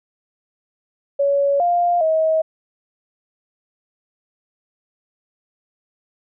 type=tone with pitch steps; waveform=sine; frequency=562 / 700 / 637 Hz; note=C#5 / F5 / D#5; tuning=+24 / +4 / +41 cents; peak=-14 dBFS; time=1.19-2.42 s; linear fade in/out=10 ms; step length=410 ms; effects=none